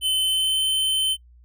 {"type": "tone with pitch glide", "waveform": "square", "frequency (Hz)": [3052, 3075], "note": ["G7", "G7"], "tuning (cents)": [-47, -34], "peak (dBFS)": -20, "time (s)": [0.01, 1.17], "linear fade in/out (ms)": 50, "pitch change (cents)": 13, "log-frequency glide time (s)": [0.15, 0.62], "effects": ["noise-tail reverb RT60 0.1 s tail -23 dB re dry", "added 60 Hz sine -48 dBFS peak until 1.44 s"]}